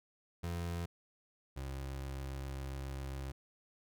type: tone pair in turn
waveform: 30% pulse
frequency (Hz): 85.7 / 67.39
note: F2 / C#2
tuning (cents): -32 / -48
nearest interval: major third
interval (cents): 416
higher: first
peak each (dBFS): -34 / -37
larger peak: first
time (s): 0.43-0.86 / 1.56-3.32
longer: second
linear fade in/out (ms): 10
effects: none